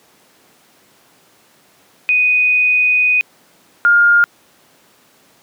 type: tone pair in turn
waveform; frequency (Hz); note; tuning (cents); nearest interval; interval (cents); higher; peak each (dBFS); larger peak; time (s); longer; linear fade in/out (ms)
sine; 2489 / 1412.4; D#7 / F6; 0 / +19; minor seventh; 981; first; -10 / -7; second; 2.09-3.21 / 3.85-4.24; first; 0
effects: pink hiss -51 dBFS RMS until 5.42 s + high-pass 200 Hz 12 dB/octave